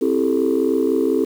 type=chord; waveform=sine; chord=A minor seventh; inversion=first; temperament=just; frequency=264 / 330 / 396 / 440 Hz; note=C4 / E4 / G4 / A4; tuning=+16 / +2 / +18 / 0 cents; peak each=-20 dBFS; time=0.01-1.25 s; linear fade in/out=10 ms; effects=tanh soft clip ceiling -8 dBFS + 7-bit